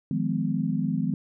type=tone cluster; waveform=sine; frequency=156.7 / 177.1 / 209.4 / 253 Hz; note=D#3 / F3 / G#3 / B3; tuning=+13 / +24 / +15 / +42 cents; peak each=-29 dBFS; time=0.11-1.14 s; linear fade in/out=2 ms; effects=none